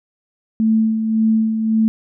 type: tone with tremolo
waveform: sine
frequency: 221 Hz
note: A3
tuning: 8 cents sharp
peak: -11 dBFS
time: 0.6-1.88 s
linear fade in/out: 0 ms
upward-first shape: sine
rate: 1.8 Hz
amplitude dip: 50%
effects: none